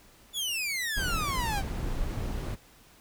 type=exponential sweep; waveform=sawtooth; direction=down; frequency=3520 to 753 Hz; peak=-26 dBFS; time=0.33-1.63 s; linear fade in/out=50 ms
type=noise; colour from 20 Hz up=brown; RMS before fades=-32 dBFS; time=0.96-2.56 s; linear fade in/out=20 ms
effects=pink hiss -57 dBFS RMS until 3 s